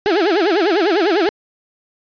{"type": "tone with vibrato", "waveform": "35% pulse", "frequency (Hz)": 370, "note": "F#4", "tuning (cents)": 0, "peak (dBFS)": -11, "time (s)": [0.06, 1.29], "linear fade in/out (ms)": 0, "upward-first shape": "sine", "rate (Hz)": 10, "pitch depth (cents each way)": 260, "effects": ["resampled to 11025 Hz"]}